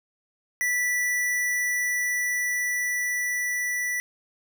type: tone with level ramp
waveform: square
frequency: 1966 Hz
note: B6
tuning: 8 cents flat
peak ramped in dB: -23 to -26 dBFS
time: 0.61-4 s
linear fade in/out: 0 ms
effects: none